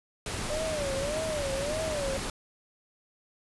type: noise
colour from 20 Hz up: pink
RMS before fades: -34 dBFS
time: 0.26-2.3 s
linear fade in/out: 2 ms
type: tone with vibrato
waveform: sine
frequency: 587.3 Hz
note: D5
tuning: in tune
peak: -30 dBFS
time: 0.5-2.17 s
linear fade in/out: 2 ms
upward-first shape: sine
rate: 1.7 Hz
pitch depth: 150 cents each way
effects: resampled to 24000 Hz